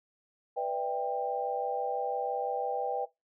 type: chord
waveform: sine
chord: E minor seventh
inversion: second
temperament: just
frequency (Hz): 494.4 / 593.3 / 659.3 / 791.1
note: B4 / D5 / E5 / G5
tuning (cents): +2 / +18 / 0 / +16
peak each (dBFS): -34 / -38 / -38 / -32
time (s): 0.56-3.06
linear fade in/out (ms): 20
effects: noise-tail reverb RT60 0.2 s tail -20 dB re dry